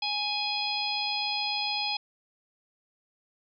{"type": "harmonic tone", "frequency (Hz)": 833, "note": "G#5", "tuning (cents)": 5, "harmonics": [1, 3, 4, 5, 6], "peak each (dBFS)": [-34, -34, -34, -34, -34], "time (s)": [0.02, 1.97], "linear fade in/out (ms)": 5, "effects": []}